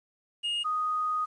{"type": "tone pair in turn", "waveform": ["triangle", "sine"], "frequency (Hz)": [2852, 1244.3], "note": ["F7", "D#6"], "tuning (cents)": [36, 0], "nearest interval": "octave + major second", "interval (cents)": 1436, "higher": "first", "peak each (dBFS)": -26, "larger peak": "neither", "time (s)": [[0.43, 0.64], [0.64, 1.26]], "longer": "second", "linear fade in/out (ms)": 20, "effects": ["resampled to 22050 Hz", "10-bit"]}